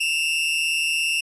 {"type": "tone pair together", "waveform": "40% pulse", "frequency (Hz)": [2637, 2794], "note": ["E7", "F7"], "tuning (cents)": [0, 0], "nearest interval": "minor second", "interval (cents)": 100, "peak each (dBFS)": [-22, -22], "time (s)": [0, 1.21], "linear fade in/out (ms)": 10, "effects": ["resampled to 24000 Hz"]}